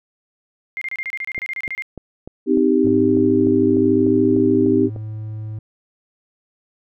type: tone bursts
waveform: sine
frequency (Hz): 2110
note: C7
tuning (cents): +14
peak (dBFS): -23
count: 15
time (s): 0.77-1.822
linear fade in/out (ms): 0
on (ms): 44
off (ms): 28
type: click train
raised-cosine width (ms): 2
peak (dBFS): -20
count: 13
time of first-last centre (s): 1.38-4.962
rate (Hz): 3.35
type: chord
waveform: sine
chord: C minor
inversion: none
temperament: equal with one note detuned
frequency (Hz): 257.6 / 311.1 / 392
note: C4 / Eb4 / G4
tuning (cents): -27 / 0 / 0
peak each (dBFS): -17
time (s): 2.46-4.9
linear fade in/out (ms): 50
type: tone with pitch glide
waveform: triangle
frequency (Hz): 105.2 to 108.22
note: G#2 to A2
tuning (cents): +23 to -28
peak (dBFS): -24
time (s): 2.84-5.59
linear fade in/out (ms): 5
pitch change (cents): +49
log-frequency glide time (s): 4.06-4.15
effects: none

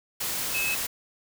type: tone in noise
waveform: sine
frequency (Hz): 2588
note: E7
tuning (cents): -32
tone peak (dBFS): -26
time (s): 0.54-0.75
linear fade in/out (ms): 10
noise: white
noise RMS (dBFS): -30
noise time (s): 0.2-0.87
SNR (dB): +1
effects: none

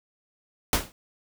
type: noise with exponential decay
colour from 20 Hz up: pink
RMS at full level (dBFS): -18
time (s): 0.73-0.92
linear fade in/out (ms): 1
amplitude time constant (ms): 41
effects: none

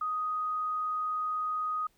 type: tone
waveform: sine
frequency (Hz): 1248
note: D#6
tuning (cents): +5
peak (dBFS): -29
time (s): 0.01-1.87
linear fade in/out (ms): 5
effects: pink hiss -69 dBFS RMS until 1.97 s

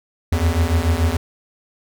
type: beating tone pair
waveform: square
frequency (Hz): 79.5 / 86.4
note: D#2 / F2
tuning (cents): +38 / -18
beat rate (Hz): 6.9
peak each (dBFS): -19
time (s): 0.32-1.17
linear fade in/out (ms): 5
effects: none

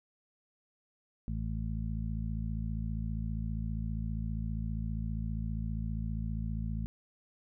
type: harmonic tone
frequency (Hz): 55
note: A1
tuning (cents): 0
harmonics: 1 / 2 / 3 / 4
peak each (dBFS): -35 / -38 / -40 / -41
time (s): 1.28-6.86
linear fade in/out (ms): 0
effects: none

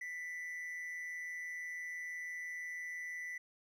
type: tone with amplitude modulation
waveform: triangle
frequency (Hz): 1981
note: B6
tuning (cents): +5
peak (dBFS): -37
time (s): 0.01-3.38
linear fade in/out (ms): 5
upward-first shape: sine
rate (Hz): 166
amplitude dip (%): 45
effects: none

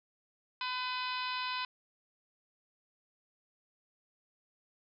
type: harmonic tone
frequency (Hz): 504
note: B4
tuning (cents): +35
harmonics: 2 / 3 / 4 / 5 / 6 / 7 / 8 / 9 / 10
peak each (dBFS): -37 / -43 / -47 / -41 / -45 / -46 / -43 / -52 / -48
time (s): 0.61-1.65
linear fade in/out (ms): 2
effects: none

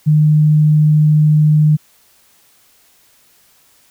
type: tone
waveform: sine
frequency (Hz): 152.3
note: D#3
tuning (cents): -37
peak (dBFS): -7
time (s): 0.06-1.77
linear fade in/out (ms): 20
effects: white hiss -52 dBFS RMS until 3.9 s

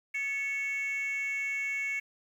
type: tone with frequency modulation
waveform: sine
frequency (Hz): 2211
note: C#7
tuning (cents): -5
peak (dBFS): -28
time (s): 0.14-2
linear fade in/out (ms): 10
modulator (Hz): 493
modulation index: 0.45
effects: tanh soft clip ceiling -28 dBFS + 10-bit

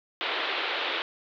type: band-pass noise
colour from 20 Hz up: white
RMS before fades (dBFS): -30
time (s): 0.21-1.02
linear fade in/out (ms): 0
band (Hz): 310 to 3800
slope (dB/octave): 48
effects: none

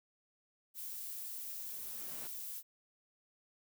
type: noise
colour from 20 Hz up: violet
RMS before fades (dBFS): -44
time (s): 0.74-2.63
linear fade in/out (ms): 50
type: noise with exponential growth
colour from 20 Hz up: pink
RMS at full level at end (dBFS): -50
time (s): 0.75-2.27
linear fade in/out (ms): 1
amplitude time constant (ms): 330
effects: high-pass 150 Hz 12 dB/octave

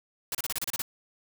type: noise bursts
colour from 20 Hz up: white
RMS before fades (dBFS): -31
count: 9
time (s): 0.32-0.82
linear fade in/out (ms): 2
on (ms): 28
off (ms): 31
effects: none

